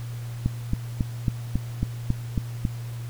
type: click train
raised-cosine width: 5 ms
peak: -10 dBFS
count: 9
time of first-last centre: 0.46-2.652 s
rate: 3.65 Hz
effects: added 118 Hz sine -31 dBFS peak until 3.09 s + pink hiss -47 dBFS RMS until 3.09 s